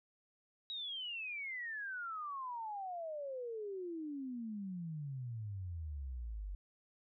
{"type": "exponential sweep", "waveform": "sine", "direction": "down", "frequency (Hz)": [3855, 46.25], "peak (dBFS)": -40, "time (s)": [0.7, 6.55], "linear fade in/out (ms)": 0, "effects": []}